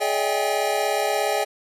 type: tone cluster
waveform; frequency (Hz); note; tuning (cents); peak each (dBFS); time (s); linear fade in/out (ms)
square; 421 / 576 / 644 / 781 / 818; G#4 / D5 / E5 / G5 / G#5; +24 / -34 / -41 / -7 / -26; -28; 0-1.45; 20
effects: resampled to 32000 Hz